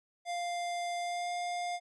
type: tone with pitch glide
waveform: square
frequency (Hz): 698.5 to 705.8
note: F5 to F5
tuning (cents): 0 to +18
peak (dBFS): -34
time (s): 0.25-1.8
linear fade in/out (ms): 50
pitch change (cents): +18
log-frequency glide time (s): 0.98-1.31
effects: resampled to 22050 Hz